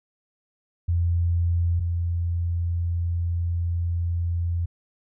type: tone pair in turn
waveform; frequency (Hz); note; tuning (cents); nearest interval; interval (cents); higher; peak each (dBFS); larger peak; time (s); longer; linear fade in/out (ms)
sine; 85.7 / 85.7; F2 / F2; -32 / -32; unison; 0; neither; -19 / -22; first; 0.88-1.8 / 1.8-4.66; second; 10
effects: none